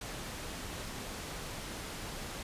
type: low-pass noise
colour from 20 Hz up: pink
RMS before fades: -42 dBFS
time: 0.01-2.43 s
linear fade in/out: 5 ms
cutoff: 11000 Hz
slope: 12 dB/octave
effects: resampled to 32000 Hz